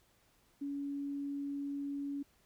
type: tone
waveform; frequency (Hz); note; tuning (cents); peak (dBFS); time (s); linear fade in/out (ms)
sine; 282.3; C#4; +32; -36; 0.61-2.23; 10
effects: pink hiss -70 dBFS RMS until 2.45 s